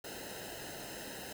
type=noise with comb filter; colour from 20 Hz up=pink; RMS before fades=-45 dBFS; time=0.04-1.33 s; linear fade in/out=5 ms; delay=0.87 ms; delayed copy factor=-0.85; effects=none